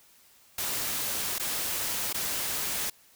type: noise with dropouts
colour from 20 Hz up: white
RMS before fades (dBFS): -31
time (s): 0.58-2.9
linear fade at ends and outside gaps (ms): 5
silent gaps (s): 1.384-1.396 / 2.129-2.143
effects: white hiss -59 dBFS RMS until 3.15 s